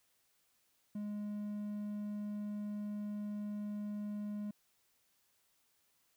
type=tone; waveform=triangle; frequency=207.7 Hz; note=G#3; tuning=in tune; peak=-36 dBFS; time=0.95-4.51 s; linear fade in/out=5 ms; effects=white hiss -75 dBFS RMS until 6.16 s